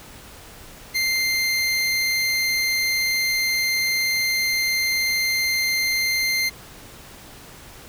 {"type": "tone", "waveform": "25% pulse", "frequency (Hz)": 2093, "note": "C7", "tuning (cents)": 0, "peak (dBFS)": -16, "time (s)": [0.94, 6.5], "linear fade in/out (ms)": 20, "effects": ["pink hiss -43 dBFS RMS until 7.88 s"]}